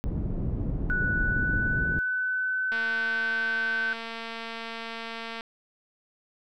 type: low-pass noise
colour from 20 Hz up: pink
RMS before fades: -29 dBFS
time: 0.04-1.99 s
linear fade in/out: 0 ms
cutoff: 260 Hz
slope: 12 dB/octave
type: tone with pitch glide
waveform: sine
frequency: 1480 to 1532.2 Hz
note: F#6 to G6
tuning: 0 to -40 cents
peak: -25 dBFS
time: 0.9-3.93 s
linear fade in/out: 0 ms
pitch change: +60 cents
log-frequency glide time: 1.07-3.4 s
type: click train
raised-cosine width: 0.3 ms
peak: -21 dBFS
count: 614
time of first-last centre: 2.72-5.409 s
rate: 228 Hz
effects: none